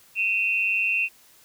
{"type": "tone pair together", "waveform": "sine", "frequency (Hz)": [2518, 2720], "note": ["D#7", "F7"], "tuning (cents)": [20, -46], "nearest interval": "minor second", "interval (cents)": 134, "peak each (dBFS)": [-24, -23], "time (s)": [0.15, 1.09], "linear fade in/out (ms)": 50, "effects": ["white hiss -55 dBFS RMS until 1.44 s"]}